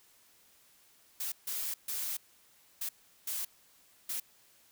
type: noise bursts at uneven times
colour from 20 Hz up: blue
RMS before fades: -36 dBFS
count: 6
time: 1.2-1.32 / 1.47-1.74 / 1.88-2.17 / 2.81-2.89 / 3.27-3.45 / 4.09-4.2 s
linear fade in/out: 5 ms
effects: white hiss -64 dBFS RMS until 4.71 s